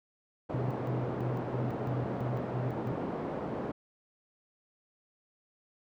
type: band-pass noise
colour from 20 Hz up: pink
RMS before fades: -36 dBFS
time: 0.49-3.72 s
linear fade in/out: 10 ms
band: 190 to 710 Hz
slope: 12 dB/octave
type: tone with tremolo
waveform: sine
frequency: 125 Hz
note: B2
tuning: 21 cents sharp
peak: -31 dBFS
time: 0.54-2.92 s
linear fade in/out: 0 ms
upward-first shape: square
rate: 3 Hz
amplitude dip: 65%
effects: none